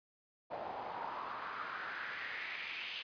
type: noise with band-pass filter sweep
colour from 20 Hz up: pink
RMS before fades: -43 dBFS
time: 0.5-3.03 s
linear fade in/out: 20 ms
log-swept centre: 690 to 2900 Hz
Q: 3.7
effects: resampled to 11025 Hz